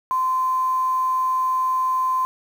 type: tone with quantisation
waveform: sine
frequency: 1033 Hz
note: C6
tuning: 22 cents flat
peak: -18 dBFS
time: 0.11-2.25 s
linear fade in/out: 0 ms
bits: 7
effects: none